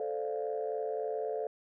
sine chord, D minor seventh, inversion second, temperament equal, 440 / 523.3 / 587.3 / 698.5 Hz, A4 / C5 / D5 / F5, 0 / 0 / 0 / 0 cents, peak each -34 / -39 / -39 / -39 dBFS, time 0-1.47 s, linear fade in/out 2 ms, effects tanh soft clip ceiling -23 dBFS

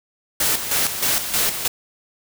white noise with tremolo, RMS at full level -19 dBFS, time 0.4-1.68 s, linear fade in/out 5 ms, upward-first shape square, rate 3.2 Hz, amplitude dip 60%, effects none

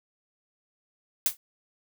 blue noise with exponential decay, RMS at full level -19 dBFS, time 1.26-1.37 s, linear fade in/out 1 ms, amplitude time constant 22 ms, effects none

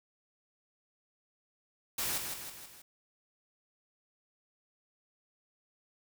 white noise with echo, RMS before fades -34 dBFS, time 1.98-2.18 s, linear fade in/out 5 ms, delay 160 ms, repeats 4, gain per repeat -5 dB, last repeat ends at 2.82 s, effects none

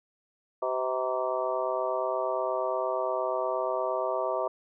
harmonic tone with a mistuned harmonic, 128.5 Hz, C3, 31 cents flat, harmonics 3 / 4 / 5 / 6 / 7 / 8 / 9, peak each -35 / -33 / -30 / -43 / -35 / -41 / -35 dBFS, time 0.62-4.48 s, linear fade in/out 5 ms, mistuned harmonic 7, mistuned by +59 cents, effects none

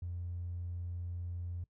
triangle tone, 87.31 Hz, F2, in tune, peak -34 dBFS, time 0.02-1.64 s, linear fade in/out 5 ms, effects noise-tail reverb RT60 0.1 s tail -22 dB re dry + tanh soft clip ceiling -34 dBFS

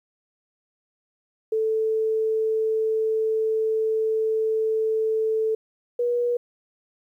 sine tone pair in turn, 440 / 482.4 Hz, A4 / B4, 0 / -41 cents, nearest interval major second, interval 159 cents, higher second, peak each -20 dBFS, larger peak neither, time 1.52-5.55 / 5.99-6.37 s, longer first, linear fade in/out 5 ms, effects 10-bit

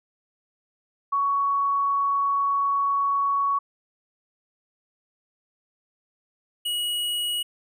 sine / square tone pair in turn, 1118 / 2908 Hz, C#6 / F#7, +14 / -31 cents, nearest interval octave + perfect fourth, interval 1655 cents, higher second, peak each -20 / -25 dBFS, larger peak first, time 1.12-3.59 / 6.65-7.43 s, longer first, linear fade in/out 10 ms, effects none

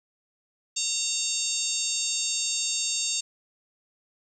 harmonic tone, 918 Hz, A#5, 27 cents flat, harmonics 3 / 4 / 5 / 6 / 7 / 8 / 9, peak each -37 / -33 / -33 / -37 / -31 / -31 / -36 dBFS, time 0.76-3.21 s, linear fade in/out 10 ms, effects 10-bit

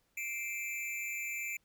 square tone with amplitude modulation, 2349 Hz, D7, in tune, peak -33 dBFS, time 0.17-1.57 s, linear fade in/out 5 ms, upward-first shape sine, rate 241 Hz, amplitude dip 85%, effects pink hiss -75 dBFS RMS until 1.64 s

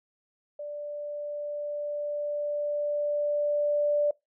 sine tone with level ramp, 587.3 Hz, D5, in tune, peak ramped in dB -34 to -21 dBFS, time 0.59-4.11 s, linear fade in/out 5 ms, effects noise-tail reverb RT60 0.2 s tail -24 dB re dry

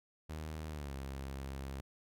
sawtooth tone with pitch glide, 77.78 to 67.71 Hz, D#2 to C#2, 0 to -40 cents, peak -37 dBFS, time 0.29-1.81 s, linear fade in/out 10 ms, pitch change -240 cents, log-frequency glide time 0.7-0.93 s, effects none

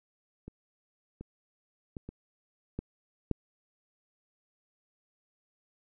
clicks, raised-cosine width 3 ms, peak -30 / -29 / -26 / -28 / -21 / -15 dBFS, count 6, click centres 0.48 / 1.21 / 1.968 / 2.09 / 2.79 / 3.313 s, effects none

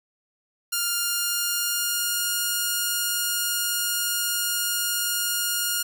5% pulse tone with pitch glide, 1403 to 1421.8 Hz, F6 to F6, +8 to +31 cents, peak -12 dBFS, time 0.72-5.83 s, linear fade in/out 10 ms, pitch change +23 cents, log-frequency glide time 1-2.34 s, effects none

